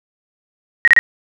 sine tone bursts, 1882 Hz, A#6, 16 cents sharp, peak -5 dBFS, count 3, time 0.85-0.99 s, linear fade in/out 0 ms, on 26 ms, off 31 ms, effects none

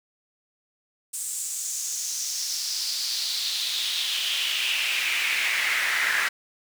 brown noise with high-pass filter sweep, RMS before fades -27 dBFS, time 1.13-6.29 s, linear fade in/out 10 ms, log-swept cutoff 8300 to 1700 Hz, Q 3.8, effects none

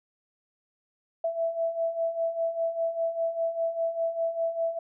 sine beating tone pair, 659.3 / 664.3 Hz, E5 / E5, 0 / +13 cents, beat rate 5 Hz, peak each -32 / -27 dBFS, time 1.24-4.79 s, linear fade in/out 5 ms, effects none

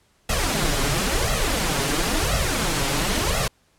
pink noise with flanger, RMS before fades -22 dBFS, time 0.29-3.48 s, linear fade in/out 5 ms, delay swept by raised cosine 1.5 to 7.3 ms, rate 0.97 Hz, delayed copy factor +0.75, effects pink hiss -62 dBFS RMS until 3.78 s + low-pass 11000 Hz 12 dB/octave

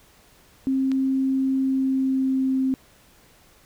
sine tone with pitch glide, 266.1 to 263.3 Hz, C4 to C4, +29 to +11 cents, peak -19 dBFS, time 0.67-2.74 s, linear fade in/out 0 ms, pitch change -18 cents, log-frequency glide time 1.58-2.63 s
click, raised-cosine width 0.2 ms, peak -20 dBFS, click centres 0.917 s
effects pink hiss -55 dBFS RMS until 3.65 s

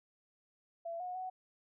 sine tone with pitch steps, 673 / 726 / 744 Hz, E5 / F#5 / F#5, +36 / -33 / +9 cents, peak -38 dBFS, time 0.85-1.3 s, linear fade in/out 10 ms, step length 150 ms, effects none

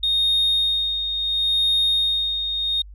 sine tone with tremolo, 3700 Hz, A#7, 14 cents flat, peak -14 dBFS, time 0.03-2.82 s, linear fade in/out 5 ms, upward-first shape sine, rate 0.72 Hz, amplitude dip 60%, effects tanh soft clip ceiling -14 dBFS + added 50 Hz sine -38 dBFS peak until 2.94 s

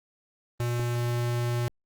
square tone, 120 Hz, B2, 49 cents flat, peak -26 dBFS, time 0.6-1.68 s, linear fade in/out 0 ms
clicks, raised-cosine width 2 ms, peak -26 dBFS, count 2, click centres 0.795 / 0.798 s
effects Opus 24 kbps

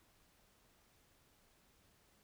silence, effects pink hiss -71 dBFS RMS until 2.23 s

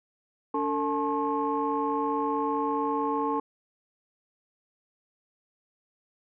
sine tone cluster, 285.6 / 450.3 / 863 / 1077 Hz, D4 / A4 / A5 / C6, -48 / +40 / -34 / +50 cents, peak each -30 dBFS, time 0.54-3.4 s, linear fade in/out 5 ms, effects tanh soft clip ceiling -16 dBFS

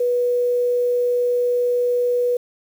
sine tone with quantisation, 488.7 Hz, B4, 18 cents flat, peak -16 dBFS, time 0-2.37 s, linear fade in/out 5 ms, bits 7, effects none

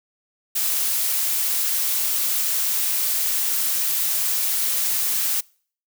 blue noise, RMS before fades -22 dBFS, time 0.55-5.41 s, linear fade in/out 10 ms, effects noise-tail reverb RT60 0.5 s tail -26 dB re dry

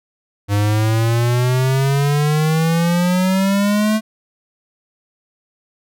square exponential sweep, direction up, 100.8 to 219.6 Hz, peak -14 dBFS, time 0.48-4.01 s, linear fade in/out 50 ms, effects none

